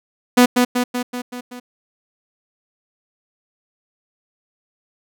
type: tone with echo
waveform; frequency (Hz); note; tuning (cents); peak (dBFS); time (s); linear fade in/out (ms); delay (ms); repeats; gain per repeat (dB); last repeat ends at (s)
sawtooth; 246.9; B3; 0; -4; 0.37-0.46; 10; 190; 6; -4; 1.6
effects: none